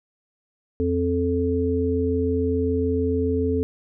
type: harmonic tone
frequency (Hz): 87.31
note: F2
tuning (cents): 0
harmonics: 1 / 3 / 5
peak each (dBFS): -25 / -24 / -23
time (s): 0.8-3.63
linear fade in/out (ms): 0
effects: none